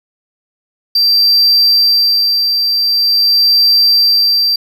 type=tone with tremolo; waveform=triangle; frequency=4699 Hz; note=D8; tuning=in tune; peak=-5 dBFS; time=0.95-4.56 s; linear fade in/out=5 ms; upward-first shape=sine; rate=0.45 Hz; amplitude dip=40%; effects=none